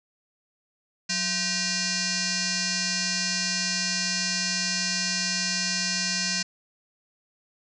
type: tone with frequency modulation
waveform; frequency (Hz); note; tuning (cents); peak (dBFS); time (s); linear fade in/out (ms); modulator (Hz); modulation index
sine; 183.4; F#3; -15; -24; 1.09-6.43; 10; 864; 7.3
effects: none